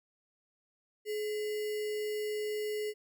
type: tone with sample-and-hold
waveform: sine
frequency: 424 Hz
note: G#4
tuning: 36 cents sharp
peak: -32 dBFS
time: 1.05-2.94 s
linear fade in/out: 50 ms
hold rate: 2450 Hz
effects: none